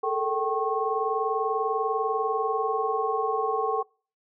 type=tone cluster; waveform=sine; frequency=430.6 / 450.8 / 772 / 1089 Hz; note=A4 / A4 / G5 / C#6; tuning=-37 / +42 / -27 / -31 cents; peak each=-30 / -29 / -29 / -29 dBFS; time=0.03-3.83 s; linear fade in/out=10 ms; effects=noise-tail reverb RT60 0.4 s tail -25 dB re dry